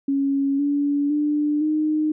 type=tone with pitch steps; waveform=sine; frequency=276.5 / 286.4 / 296.7 / 307.3 Hz; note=C#4 / D4 / D4 / D#4; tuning=-4 / -43 / +18 / -21 cents; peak=-18 dBFS; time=0.08-2.12 s; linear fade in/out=5 ms; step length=510 ms; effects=none